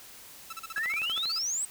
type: tone bursts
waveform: sawtooth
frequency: 1318.5 Hz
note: E6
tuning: in tune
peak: -33 dBFS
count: 14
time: 0.5-1.387 s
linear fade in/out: 5 ms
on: 29 ms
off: 37 ms
type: exponential sweep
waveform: sine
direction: up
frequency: 1627 to 8280 Hz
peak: -28 dBFS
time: 0.76-1.65 s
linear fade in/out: 2 ms
type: click train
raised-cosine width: 0.3 ms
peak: -25 dBFS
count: 7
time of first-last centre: 0.78-1.256 s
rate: 12.6 Hz
effects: white hiss -49 dBFS RMS until 1.7 s